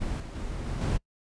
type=noise with level steps; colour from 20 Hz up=brown; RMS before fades=-31 / -37 / -34 / -32 / -27 dBFS; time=0-0.98 s; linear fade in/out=20 ms; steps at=0.2 / 0.35 / 0.66 / 0.81 s; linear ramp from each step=2 ms; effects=noise-tail reverb RT60 0.1 s tail -26 dB re dry + resampled to 22050 Hz